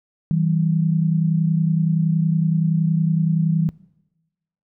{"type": "tone pair together", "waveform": "sine", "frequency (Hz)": [161.1, 191.81], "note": ["E3", "G3"], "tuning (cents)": [-39, -37], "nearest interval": "minor third", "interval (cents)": 302, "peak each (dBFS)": [-17, -23], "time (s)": [0.31, 3.69], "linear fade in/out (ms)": 0, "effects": ["noise-tail reverb RT60 1.0 s tail -21 dB re dry"]}